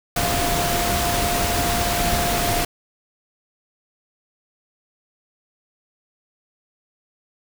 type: tone in noise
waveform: sine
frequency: 698.5 Hz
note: F5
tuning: in tune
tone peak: -24 dBFS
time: 0.16-2.65 s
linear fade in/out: 5 ms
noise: pink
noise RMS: -22 dBFS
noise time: 0.16-2.65 s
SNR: -5 dB
effects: none